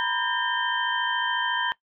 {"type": "tone cluster", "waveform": "sine", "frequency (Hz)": [943, 997, 1600, 1817, 3120], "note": ["A#5", "B5", "G6", "A#6", "G7"], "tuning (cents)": [20, 16, 35, -45, -9], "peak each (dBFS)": -30, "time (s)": [0, 1.72], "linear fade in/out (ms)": 0, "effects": ["noise-tail reverb RT60 0.1 s tail -19 dB re dry"]}